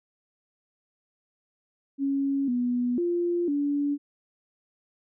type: tone with pitch steps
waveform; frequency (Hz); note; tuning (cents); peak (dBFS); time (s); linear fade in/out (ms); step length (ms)
sine; 276.2 / 245 / 347.6 / 287.1; C#4 / B3 / F4 / D4; -6 / -14 / -8 / -39; -23; 1.98-3.98; 50; 500
effects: none